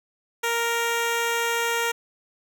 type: tone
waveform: 10% pulse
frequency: 466.2 Hz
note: A#4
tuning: in tune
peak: -14 dBFS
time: 0.43-1.92 s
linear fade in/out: 10 ms
effects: none